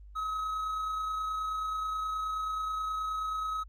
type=tone with amplitude modulation; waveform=triangle; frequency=1277 Hz; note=D#6; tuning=45 cents sharp; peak=-28 dBFS; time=0.15-3.64 s; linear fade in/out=20 ms; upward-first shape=sine; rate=29.4 Hz; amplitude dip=25%; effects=added 50 Hz sine -47 dBFS peak until 3.68 s + Opus 32 kbps